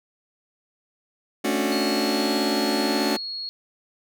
sawtooth chord, D major seventh, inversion second, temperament just, 220.2 / 275.3 / 293.7 / 367.1 Hz, A3 / C#4 / D4 / F#4, +2 / -12 / 0 / -14 cents, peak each -23 dBFS, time 1.44-3.17 s, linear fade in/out 10 ms
sine tone, 4316 Hz, C#8, 47 cents flat, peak -29 dBFS, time 1.72-3.49 s, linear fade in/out 0 ms
effects none

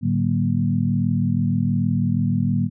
sine tone cluster, 108 / 146.8 / 189.4 / 235.7 Hz, A2 / D3 / F#3 / A#3, -32 / 0 / +41 / +19 cents, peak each -23 dBFS, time 0.01-2.7 s, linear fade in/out 50 ms, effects none

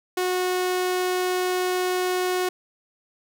sawtooth tone, 365.3 Hz, F#4, 22 cents flat, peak -18 dBFS, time 0.17-2.49 s, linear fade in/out 5 ms, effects none

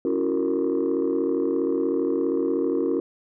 sine chord, F# dominant seventh, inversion second, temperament just, 277.5 / 333 / 370 / 462.5 Hz, C#4 / E4 / F#4 / A#4, +2 / +18 / 0 / -14 cents, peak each -25 dBFS, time 0.05-3 s, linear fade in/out 2 ms, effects tanh soft clip ceiling -15 dBFS

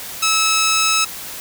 10% pulse tone, 1300 Hz, E6, 24 cents flat, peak -6 dBFS, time 0.22-1.05 s, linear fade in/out 10 ms, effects white hiss -31 dBFS RMS until 1.4 s

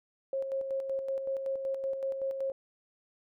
sine tone with tremolo, 539 Hz, C#5, 49 cents flat, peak -29 dBFS, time 0.33-2.52 s, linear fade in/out 2 ms, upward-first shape square, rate 5.3 Hz, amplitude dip 45%, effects none

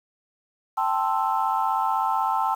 sine chord, A minor seventh, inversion third, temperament equal, 784 / 880 / 1046.5 / 1318.5 Hz, G5 / A5 / C6 / E6, 0 / 0 / 0 / 0 cents, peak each -26 / -24 / -27 / -28 dBFS, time 0.77-2.55 s, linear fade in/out 10 ms, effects tanh soft clip ceiling -11 dBFS + 8-bit

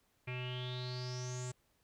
square tone with low-pass filter sweep, 125.6 Hz, B2, 30 cents sharp, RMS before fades -41 dBFS, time 0.27-1.52 s, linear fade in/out 10 ms, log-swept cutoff 2400 to 7700 Hz, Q 9.8, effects pink hiss -75 dBFS RMS until 1.83 s

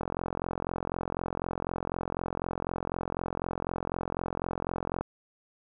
click train, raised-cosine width 1 ms, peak -17 dBFS, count 221, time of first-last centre 0.01-5.01 s, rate 44 Hz, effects none

